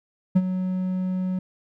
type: tone with ADSR envelope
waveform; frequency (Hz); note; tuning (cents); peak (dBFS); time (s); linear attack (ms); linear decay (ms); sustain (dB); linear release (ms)
triangle; 185; F#3; 0; -10; 0.35-1.39; 15; 43; -11; 4
effects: none